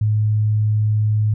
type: tone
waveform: sine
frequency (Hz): 106.9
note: A2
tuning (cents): -49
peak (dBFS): -14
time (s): 0.01-1.34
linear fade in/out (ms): 5
effects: none